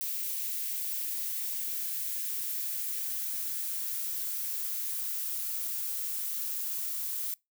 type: noise with high-pass filter sweep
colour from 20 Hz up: violet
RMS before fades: -34 dBFS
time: 0.01-7.34 s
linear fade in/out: 0 ms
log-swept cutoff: 2100 to 900 Hz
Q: 1.6
effects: noise-tail reverb RT60 0.2 s tail -24 dB re dry